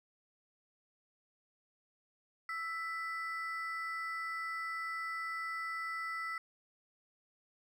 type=ring-modulated tone; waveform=triangle; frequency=1653 Hz; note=G#6; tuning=9 cents flat; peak=-32 dBFS; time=2.49-6.38 s; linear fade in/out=2 ms; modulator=332 Hz; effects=none